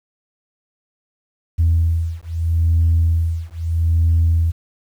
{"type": "beating tone pair", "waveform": "sine", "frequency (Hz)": [82.41, 83.19], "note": ["E2", "E2"], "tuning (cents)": [0, 16], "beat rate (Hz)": 0.78, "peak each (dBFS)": -16, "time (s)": [1.58, 4.52], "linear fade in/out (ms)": 20, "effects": ["tanh soft clip ceiling -8 dBFS", "8-bit"]}